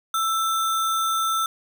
sine tone with sample-and-hold, 1329 Hz, E6, 14 cents sharp, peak -20 dBFS, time 0.14-1.46 s, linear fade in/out 2 ms, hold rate 4900 Hz, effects none

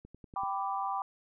click train, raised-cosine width 3 ms, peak -36 dBFS, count 5, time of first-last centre 0.05-0.435 s, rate 10.4 Hz
sine chord, G major, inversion none, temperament equal with one note detuned, 784 / 992.3 / 1174.7 Hz, G5 / B5 / D6, 0 / +8 / 0 cents, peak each -34 / -36 / -36 dBFS, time 0.36-1.02 s, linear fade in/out 2 ms
effects none

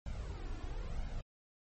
brown noise with flanger, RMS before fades -40 dBFS, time 0.06-1.21 s, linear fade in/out 2 ms, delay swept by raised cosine 1.3 to 2.9 ms, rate 1 Hz, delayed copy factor +0.65, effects MP3 32 kbps

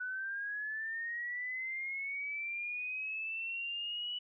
sine linear sweep, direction up, 1480 to 2960 Hz, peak -36 dBFS, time 0-4.19 s, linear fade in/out 10 ms, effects none

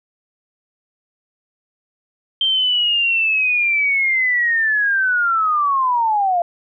sine linear sweep, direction down, 3162 to 677 Hz, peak -14 dBFS, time 2.41-6.42 s, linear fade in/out 2 ms, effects none

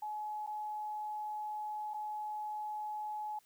sine tone with dropouts, 848 Hz, G#5, 36 cents sharp, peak -37 dBFS, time 0.02-3.39 s, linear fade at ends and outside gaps 5 ms, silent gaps 0.465-0.473 / 1.937-1.942 s, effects white hiss -69 dBFS RMS until 3.45 s

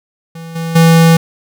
square tone with level steps, 164.81 Hz, E3, in tune, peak -27 / -18 / -5 dBFS, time 0.35-1.17 s, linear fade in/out 5 ms, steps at 0.55 / 0.75 s, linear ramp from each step 10 ms, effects none

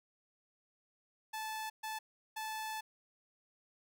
sawtooth tone bursts at uneven times, 872 Hz, A5, 16 cents flat, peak -35 dBFS, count 3, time 1.33-1.7 / 1.83-1.99 / 2.36-2.81 s, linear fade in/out 10 ms, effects none

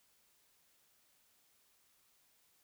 silence, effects white hiss -72 dBFS RMS until 2.63 s

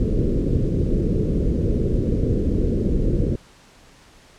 pink low-pass noise, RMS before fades -20 dBFS, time 0-3.36 s, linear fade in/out 5 ms, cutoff 480 Hz, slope 48 dB/octave, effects pink hiss -50 dBFS RMS until 4.38 s + low-pass 8000 Hz 12 dB/octave

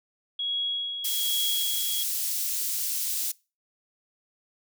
sine tone with tremolo, 3322 Hz, G#7, in tune, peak -25 dBFS, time 0.39-2.03 s, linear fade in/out 5 ms, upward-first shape sine, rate 1.2 Hz, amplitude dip 50%
white high-pass noise, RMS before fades -29 dBFS, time 1.04-3.32 s, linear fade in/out 10 ms, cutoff 4700 Hz, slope 12 dB/octave
effects noise-tail reverb RT60 0.3 s tail -23 dB re dry

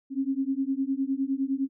sine beating tone pair, 265.4 / 275.2 Hz, C4 / C#4, +25 / -12 cents, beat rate 9.8 Hz, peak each -28 dBFS, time 0.1-1.69 s, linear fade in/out 50 ms, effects none

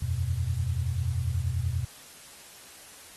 sine chord, E suspended second, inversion none, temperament just, 82.41 / 92.71 / 123.61 Hz, E2 / F#2 / B2, 0 / +4 / +2 cents, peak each -30 dBFS, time 0.02-1.85 s, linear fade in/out 5 ms, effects white hiss -49 dBFS RMS until 3.16 s + AAC 32 kbps

